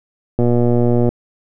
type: click train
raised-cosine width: 2 ms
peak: -3 dBFS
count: 85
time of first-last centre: 0.39-1.09 s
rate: 120 Hz
effects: none